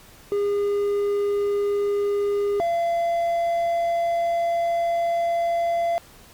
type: tone pair in turn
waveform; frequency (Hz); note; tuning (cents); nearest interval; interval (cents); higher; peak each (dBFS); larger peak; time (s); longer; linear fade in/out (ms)
triangle; 406.8 / 681.6; G#4 / F5; -36 / -42; major sixth; 894; second; -18; neither; 0.32-2.6 / 2.6-5.98; second; 0
effects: pink hiss -49 dBFS RMS until 6.33 s + Opus 48 kbps